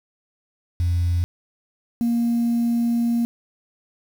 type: tone pair in turn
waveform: sine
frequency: 87.1 / 234.9 Hz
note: F2 / A#3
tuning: -4 / +13 cents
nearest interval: octave + perfect fourth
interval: 1717 cents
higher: second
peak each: -16 dBFS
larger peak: neither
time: 0.8-1.24 / 2.01-3.25 s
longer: second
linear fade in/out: 0 ms
effects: tanh soft clip ceiling -15 dBFS + 7-bit